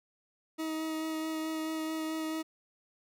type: tone with vibrato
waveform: 40% pulse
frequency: 316.9 Hz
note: D#4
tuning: 32 cents sharp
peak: -32 dBFS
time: 0.58-2.43 s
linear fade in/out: 20 ms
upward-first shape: sine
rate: 4.6 Hz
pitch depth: 11 cents each way
effects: none